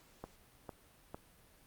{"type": "click train", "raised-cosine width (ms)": 1, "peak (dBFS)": -29, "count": 3, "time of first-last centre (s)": [0.24, 1.145], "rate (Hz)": 2.21, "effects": ["pink hiss -64 dBFS RMS until 1.66 s", "Opus 48 kbps"]}